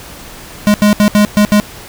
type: tone bursts at uneven times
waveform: square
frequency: 207.9 Hz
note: G#3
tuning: 2 cents sharp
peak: -6 dBFS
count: 6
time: 0.67-0.74 / 0.82-0.93 / 1-1.08 / 1.15-1.25 / 1.37-1.45 / 1.52-1.6 s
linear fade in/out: 0 ms
effects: pink hiss -32 dBFS RMS until 1.88 s